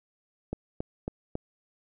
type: click train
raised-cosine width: 2 ms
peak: -18 dBFS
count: 4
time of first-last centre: 0.53-1.354 s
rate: 3.64 Hz
effects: none